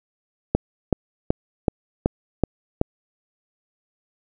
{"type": "click train", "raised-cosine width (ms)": 2, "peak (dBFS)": -3, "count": 7, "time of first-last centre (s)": [0.55, 2.814], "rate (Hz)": 2.65, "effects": []}